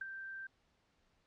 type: tone with ADSR envelope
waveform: sine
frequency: 1568 Hz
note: G6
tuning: in tune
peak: -35 dBFS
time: 0.01-0.47 s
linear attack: 6 ms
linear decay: 13 ms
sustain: -8 dB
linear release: 5 ms
effects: pink hiss -75 dBFS RMS until 1.26 s + low-pass 5000 Hz 12 dB/octave